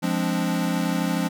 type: chord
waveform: square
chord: D half-diminished seventh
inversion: first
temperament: equal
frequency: 174.61 / 207.7 / 261.6 / 293.7 Hz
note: F3 / Ab3 / C4 / D4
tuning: 0 / 0 / 0 / 0 cents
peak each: -26 / -29 / -29 / -30 dBFS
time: 0.02-1.29 s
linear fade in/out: 20 ms
effects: none